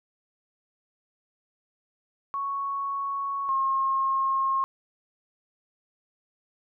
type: tone pair in turn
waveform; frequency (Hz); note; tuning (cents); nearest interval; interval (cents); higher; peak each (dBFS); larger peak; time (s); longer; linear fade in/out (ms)
sine; 1108.7 / 1075.3; C#6 / C6; 0 / +47; minor second; 53; first; -27 / -22; second; 2.34-3.49 / 3.49-4.64; neither; 0
effects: none